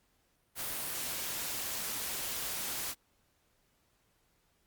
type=noise; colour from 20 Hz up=white; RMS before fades=-37 dBFS; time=0.55-2.95 s; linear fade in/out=50 ms; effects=pink hiss -73 dBFS RMS until 4.66 s + Opus 48 kbps